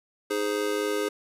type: chord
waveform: square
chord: Ab major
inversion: second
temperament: just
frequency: 311.5 / 415.3 / 519.1 Hz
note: Eb4 / Ab4 / C5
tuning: +2 / 0 / -14 cents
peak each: -33 / -28 / -33 dBFS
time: 0.3-1.09 s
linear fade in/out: 10 ms
effects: resampled to 32000 Hz + 10-bit